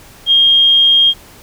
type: tone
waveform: sine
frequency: 3230 Hz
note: G#7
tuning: 49 cents flat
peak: -6 dBFS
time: 0.26-1.14 s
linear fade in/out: 50 ms
effects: pink hiss -40 dBFS RMS until 1.42 s